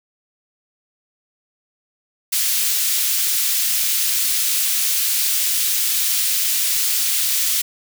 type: high-pass noise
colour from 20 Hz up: white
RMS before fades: -19 dBFS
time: 2.32-7.62 s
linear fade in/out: 10 ms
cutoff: 2700 Hz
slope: 12 dB/octave
effects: none